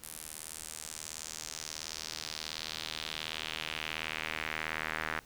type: tone with band-pass filter sweep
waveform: sawtooth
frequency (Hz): 78.6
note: D#2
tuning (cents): +18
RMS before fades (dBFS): -40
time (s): 0.03-5.19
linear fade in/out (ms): 0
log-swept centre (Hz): 11000 to 1700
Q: 2.1
effects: pink hiss -58 dBFS RMS until 5.25 s